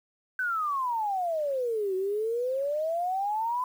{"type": "exponential two-way sweep", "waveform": "sine", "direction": "down then up", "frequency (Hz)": [1540, 370, 1020], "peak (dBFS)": -26, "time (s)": [0.39, 3.64], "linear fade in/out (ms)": 2, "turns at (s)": 1.95, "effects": ["9-bit"]}